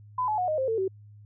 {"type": "tone with pitch steps", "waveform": "sine", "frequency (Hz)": [1006, 855.8, 728, 619.3, 526.8, 448.1, 381.2], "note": ["B5", "A5", "F#5", "D#5", "C5", "A4", "G4"], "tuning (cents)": [32, -48, -28, -8, 12, 32, -48], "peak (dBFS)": -24, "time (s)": [0.18, 0.88], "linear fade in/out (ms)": 5, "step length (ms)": 100, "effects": ["added 104 Hz sine -47 dBFS peak until 1.25 s"]}